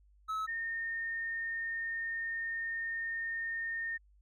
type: tone pair in turn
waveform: triangle / sine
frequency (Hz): 1294 / 1830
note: E6 / A#6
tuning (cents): -32 / -32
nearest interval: tritone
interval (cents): 600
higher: second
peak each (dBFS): -31 / -34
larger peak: first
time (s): 0.28-0.47 / 0.47-3.98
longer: second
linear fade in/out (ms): 20
effects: added 50 Hz sine -61 dBFS peak until 4.21 s